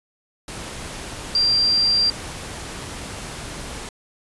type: tone in noise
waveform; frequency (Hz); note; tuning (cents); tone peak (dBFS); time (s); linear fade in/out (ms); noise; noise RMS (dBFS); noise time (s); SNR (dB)
sine; 4725; D8; +10; -15; 1.35-2.1; 2; pink; -33; 0.48-3.89; +15
effects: resampled to 24000 Hz